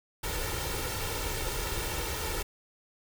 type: noise with comb filter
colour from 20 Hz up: pink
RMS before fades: -33 dBFS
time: 0.23-2.43 s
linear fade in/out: 10 ms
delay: 2.2 ms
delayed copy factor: +0.65
effects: none